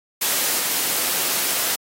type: noise with level steps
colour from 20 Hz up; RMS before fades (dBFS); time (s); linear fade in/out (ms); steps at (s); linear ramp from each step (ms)
white; -20 / -22; 0.21-1.76; 10; 0.58; 20
effects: high-pass 200 Hz 12 dB/octave + AAC 48 kbps